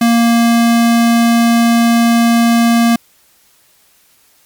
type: tone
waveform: square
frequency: 233.1 Hz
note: A#3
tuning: in tune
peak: -8 dBFS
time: 0.01-2.96 s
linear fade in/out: 5 ms
effects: white hiss -51 dBFS RMS until 4.45 s + MP3 96 kbps